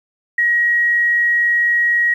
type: tone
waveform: sine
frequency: 1898 Hz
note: A#6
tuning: 31 cents sharp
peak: -12 dBFS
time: 0.38-2.14 s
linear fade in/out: 5 ms
effects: 8-bit